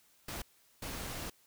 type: noise bursts at uneven times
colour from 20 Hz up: pink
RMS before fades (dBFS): -41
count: 2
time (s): 0.28-0.42 / 0.82-1.3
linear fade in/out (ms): 5
effects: white hiss -67 dBFS RMS until 1.46 s